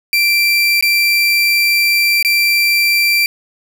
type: tone with dropouts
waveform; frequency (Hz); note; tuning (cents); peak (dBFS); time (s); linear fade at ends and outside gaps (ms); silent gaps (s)
30% pulse; 2353; D7; +3; -8; 0.13-3.26; 1; 0.81-0.825 / 2.227-2.248
effects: none